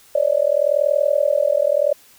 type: tone with amplitude modulation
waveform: sine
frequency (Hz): 581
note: D5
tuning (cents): -19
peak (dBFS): -10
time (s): 0.15-1.93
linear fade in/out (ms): 5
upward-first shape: sine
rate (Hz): 40.8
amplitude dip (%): 100
effects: white hiss -50 dBFS RMS until 2.18 s